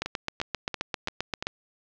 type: two click trains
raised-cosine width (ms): 0.2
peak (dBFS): -10 / -13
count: 12 / 5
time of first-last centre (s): 0.02-1.469 / 0.06-1.425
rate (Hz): 7.59 / 2.93
effects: low-pass 5000 Hz 12 dB/octave + 8-bit

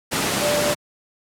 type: tone in noise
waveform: sine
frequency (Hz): 590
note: D5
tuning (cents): +8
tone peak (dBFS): -20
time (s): 0.41-0.74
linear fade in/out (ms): 20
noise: pink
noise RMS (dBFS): -21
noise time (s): 0.11-0.75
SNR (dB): -2
effects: high-pass 150 Hz 12 dB/octave + low-pass 12000 Hz 12 dB/octave

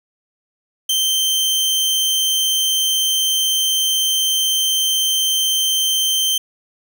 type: tone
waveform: sawtooth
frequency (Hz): 3122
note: G7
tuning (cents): -8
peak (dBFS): -12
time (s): 0.89-6.38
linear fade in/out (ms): 5
effects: none

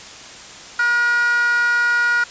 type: tone with high-pass filter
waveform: 15% pulse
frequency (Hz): 478.8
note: A#4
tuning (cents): +46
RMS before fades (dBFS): -17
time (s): 0.79-2.24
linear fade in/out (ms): 5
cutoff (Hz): 1400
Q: 6.1
effects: white hiss -37 dBFS RMS until 2.3 s + resampled to 16000 Hz

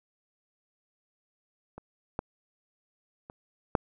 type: clicks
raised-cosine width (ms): 1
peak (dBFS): -28 / -16 / -29 / -8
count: 4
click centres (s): 1.78 / 2.191 / 3.299 / 3.752
effects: none

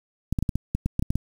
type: clicks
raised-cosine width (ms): 5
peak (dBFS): -11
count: 11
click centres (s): 0.326 / 0.388 / 0.426 / 0.492 / 0.556 / 0.75 / 0.86 / 0.994 / 1.025 / 1.105 / 1.156
effects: 7-bit

